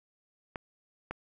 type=clicks; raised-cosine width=0.5 ms; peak=-21 dBFS; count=2; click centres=0.558 / 1.11 s; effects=none

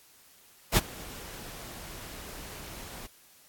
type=noise with ADSR envelope; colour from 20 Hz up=pink; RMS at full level=-20 dBFS; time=0.72-3.07 s; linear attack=51 ms; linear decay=30 ms; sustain=-23 dB; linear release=11 ms; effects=white hiss -58 dBFS RMS until 3.48 s + AAC 64 kbps

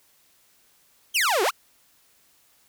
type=exponential two-way sweep; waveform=sawtooth; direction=down then up; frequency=3300 to 349.2 to 1568 Hz; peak=-16 dBFS; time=1.14-1.51 s; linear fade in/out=20 ms; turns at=1.43 s; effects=white hiss -61 dBFS RMS until 2.68 s

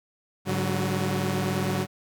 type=tone cluster; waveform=sawtooth; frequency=103.3 / 144 / 188.3 / 367.4 Hz; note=G#2 / D3 / F#3 / F#4; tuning=-9 / -34 / +31 / -12 cents; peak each=-27 / -26 / -24 / -30 dBFS; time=0.45-1.87 s; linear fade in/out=50 ms; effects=none

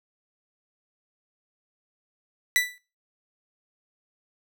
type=tone with exponential decay; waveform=sawtooth; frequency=1975.5 Hz; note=B6; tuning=in tune; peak=-12 dBFS; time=2.56-2.78 s; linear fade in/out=0 ms; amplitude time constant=46 ms; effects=noise-tail reverb RT60 0.3 s tail -18 dB re dry

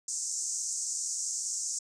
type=band-pass noise; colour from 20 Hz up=white; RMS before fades=-34 dBFS; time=0.08-1.79 s; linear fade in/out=5 ms; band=5900 to 8000 Hz; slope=48 dB/octave; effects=resampled to 22050 Hz

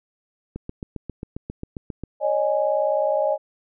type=click train; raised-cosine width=3 ms; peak=-18 dBFS; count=12; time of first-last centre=0.56-2.037 s; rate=7.45 Hz
type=chord; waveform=sine; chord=C# suspended second; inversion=none; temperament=equal with one note detuned; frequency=554.4 / 614 / 830.6 Hz; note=C#5 / D#5 / G#5; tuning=0 / -23 / 0 cents; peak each=-23 / -21 / -26 dBFS; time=2.2-3.38 s; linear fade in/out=50 ms
effects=none

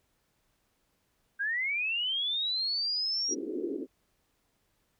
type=linear sweep; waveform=sine; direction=up; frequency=1568 to 5760 Hz; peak=-28 dBFS; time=1.39-3.35 s; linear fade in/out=20 ms
type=band-pass noise; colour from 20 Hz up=pink; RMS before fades=-35 dBFS; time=3.28-3.87 s; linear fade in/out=50 ms; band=270 to 420 Hz; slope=48 dB/octave
effects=pink hiss -74 dBFS RMS until 4.99 s

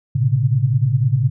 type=tone cluster; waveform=sine; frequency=112.1 / 128.3 / 138.3 Hz; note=A2 / C3 / C#3; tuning=+33 / -34 / -4 cents; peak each=-18 dBFS; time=0.15-1.3 s; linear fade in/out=10 ms; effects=none

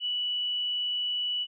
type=tone; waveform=sine; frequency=2954 Hz; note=F#7; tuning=3 cents flat; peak=-27 dBFS; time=0-1.47 s; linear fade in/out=50 ms; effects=none

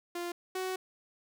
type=tone pair in turn; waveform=sawtooth; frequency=348 / 373.3 Hz; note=F4 / F#4; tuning=-6 / +15 cents; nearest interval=minor second; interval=121 cents; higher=second; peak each=-31 / -29 dBFS; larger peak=second; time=0.15-0.32 / 0.55-0.76 s; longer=second; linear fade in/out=5 ms; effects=none

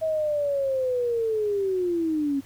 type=linear sweep; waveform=sine; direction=down; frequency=644 to 270 Hz; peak=-22 dBFS; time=0.01-2.41 s; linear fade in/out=20 ms; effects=added 103 Hz sine -53 dBFS peak until 2.45 s + pink hiss -53 dBFS RMS until 2.45 s

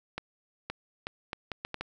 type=accelerating click train; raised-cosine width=0.3 ms; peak=-18 dBFS; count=8; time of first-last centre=0.18-1.81 s; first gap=520 ms; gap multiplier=0.71; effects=none

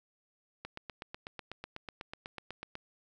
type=click train; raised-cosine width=0.3 ms; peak=-25 dBFS; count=18; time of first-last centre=0.65-2.754 s; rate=8.08 Hz; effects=none

